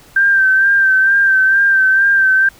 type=tone with vibrato; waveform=sine; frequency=1568 Hz; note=G6; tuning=in tune; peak=-8 dBFS; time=0.16-2.49 s; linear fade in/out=5 ms; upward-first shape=sine; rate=2.2 Hz; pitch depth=37 cents each way; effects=pink hiss -44 dBFS RMS until 2.59 s